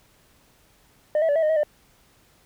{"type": "tone with pitch steps", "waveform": "sine", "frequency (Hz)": [607, 650, 577, 649, 615, 637, 599], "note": ["D#5", "E5", "D5", "E5", "D#5", "D#5", "D5"], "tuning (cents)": [-43, -24, -31, -27, -20, 41, 34], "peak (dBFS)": -15, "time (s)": [1.15, 1.633], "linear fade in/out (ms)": 2, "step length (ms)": 69, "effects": ["tanh soft clip ceiling -17 dBFS", "pink hiss -59 dBFS RMS until 2.45 s"]}